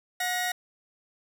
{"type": "tone pair together", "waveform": "sawtooth", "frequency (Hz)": [726, 1891.7], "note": ["F#5", "A#6"], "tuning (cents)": [-33, 25], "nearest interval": "octave + perfect fourth", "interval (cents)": 1658, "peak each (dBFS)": -26, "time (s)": [0.2, 0.52], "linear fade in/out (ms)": 5, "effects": []}